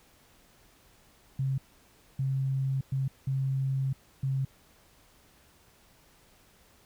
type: tone bursts at uneven times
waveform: sine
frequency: 134.3 Hz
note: C3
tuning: 46 cents sharp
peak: -26 dBFS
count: 5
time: 1.39-1.58 / 2.19-2.81 / 2.92-3.08 / 3.27-3.93 / 4.23-4.45 s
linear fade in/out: 5 ms
effects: pink hiss -61 dBFS RMS until 6.85 s